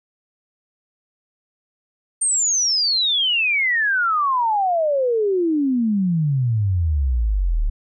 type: exponential sweep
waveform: sine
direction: down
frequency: 8870 to 35 Hz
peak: -16 dBFS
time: 2.21-7.7 s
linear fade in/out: 10 ms
effects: none